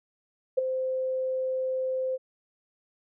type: tone with ADSR envelope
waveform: sine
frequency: 519 Hz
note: C5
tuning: 14 cents flat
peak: -17 dBFS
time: 0.57-2.18 s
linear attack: 14 ms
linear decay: 11 ms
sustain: -9 dB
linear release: 34 ms
effects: none